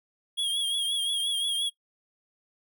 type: tone with vibrato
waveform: square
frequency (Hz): 3285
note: G#7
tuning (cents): -20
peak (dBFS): -26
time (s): 0.37-1.7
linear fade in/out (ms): 20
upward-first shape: triangle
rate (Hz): 5.7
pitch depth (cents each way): 65
effects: noise-tail reverb RT60 0.1 s tail -21 dB re dry